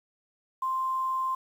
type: tone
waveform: sine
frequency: 1046.5 Hz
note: C6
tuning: in tune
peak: -26 dBFS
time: 0.62-1.35 s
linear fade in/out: 5 ms
effects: 9-bit